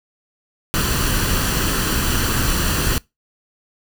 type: noise with comb filter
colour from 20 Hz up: pink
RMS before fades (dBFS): -19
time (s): 0.74-2.98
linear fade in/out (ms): 0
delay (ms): 0.68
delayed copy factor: +0.55
effects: noise-tail reverb RT60 0.2 s tail -23 dB re dry